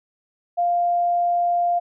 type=tone; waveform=sine; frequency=698.5 Hz; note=F5; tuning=in tune; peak=-17 dBFS; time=0.57-1.8 s; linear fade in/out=20 ms; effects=none